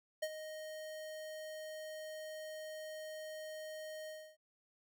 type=tone with ADSR envelope; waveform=square; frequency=622.3 Hz; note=D#5; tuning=in tune; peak=-34 dBFS; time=0.22-4.37 s; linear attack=10 ms; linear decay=51 ms; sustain=-11 dB; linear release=290 ms; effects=none